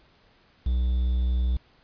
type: tone with quantisation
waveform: triangle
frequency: 61.74 Hz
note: B1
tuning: in tune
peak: -19 dBFS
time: 0.66-1.57 s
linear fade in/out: 5 ms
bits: 8
effects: pink hiss -60 dBFS RMS until 1.83 s + resampled to 11025 Hz